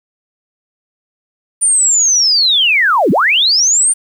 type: linear two-way sweep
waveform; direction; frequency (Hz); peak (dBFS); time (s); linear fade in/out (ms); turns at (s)
sine; down then up; 9200 to 150 to 9200; -8; 1.61-3.94; 20; 3.11
effects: 7-bit